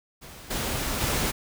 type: noise with level steps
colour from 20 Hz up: pink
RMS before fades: -44 / -29 / -26 dBFS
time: 0.21-1.32 s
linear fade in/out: 20 ms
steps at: 0.5 / 1 s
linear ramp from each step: 10 ms
effects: none